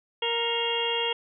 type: harmonic tone with a mistuned harmonic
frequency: 466.3 Hz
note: A#4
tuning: 1 cent sharp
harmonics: 1 / 2 / 3 / 4 / 5 / 6 / 7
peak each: -30 / -32 / -41 / -40 / -37 / -29 / -31 dBFS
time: 0.22-1.13 s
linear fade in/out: 5 ms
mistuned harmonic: 5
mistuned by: -120 cents
effects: none